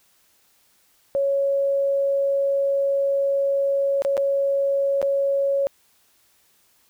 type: tone with dropouts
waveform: sine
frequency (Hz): 554.4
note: C#5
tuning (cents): 0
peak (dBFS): -18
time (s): 1.15-5.67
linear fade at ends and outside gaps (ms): 0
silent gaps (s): 4.021-4.049 / 4.169-4.177 / 5.016-5.027
effects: white hiss -61 dBFS RMS until 6.89 s